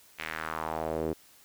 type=tone with band-pass filter sweep; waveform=sawtooth; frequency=79.7 Hz; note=D#2; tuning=42 cents sharp; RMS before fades=-34 dBFS; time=0.18-1.14 s; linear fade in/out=20 ms; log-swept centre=2400 to 370 Hz; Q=2.3; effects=white hiss -58 dBFS RMS until 1.44 s